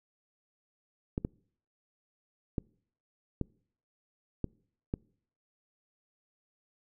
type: clicks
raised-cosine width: 3 ms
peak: -18 dBFS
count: 6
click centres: 1.179 / 1.249 / 2.582 / 3.413 / 4.443 / 4.939 s
effects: noise-tail reverb RT60 0.6 s tail -26 dB re dry